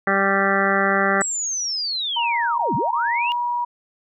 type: harmonic tone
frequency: 196 Hz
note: G3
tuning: in tune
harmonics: 1 / 2 / 3 / 4 / 6 / 7 / 8 / 9 / 10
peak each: -25 / -25 / -25 / -25 / -25 / -25 / -25 / -25 / -25 dBFS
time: 0.07-1.22 s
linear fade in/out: 2 ms
type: linear two-way sweep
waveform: sine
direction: down then up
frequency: 7902 to 111.2 to 2901 Hz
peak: -22 dBFS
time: 1.21-3.32 s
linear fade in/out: 0 ms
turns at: 2.75 s
type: tone with pitch glide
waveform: sine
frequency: 940 to 962.5 Hz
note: A#5 to B5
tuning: +14 to -45 cents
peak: -20 dBFS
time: 2.16-3.65 s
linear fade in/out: 10 ms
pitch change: +41 cents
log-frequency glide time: 3.12-3.35 s
effects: none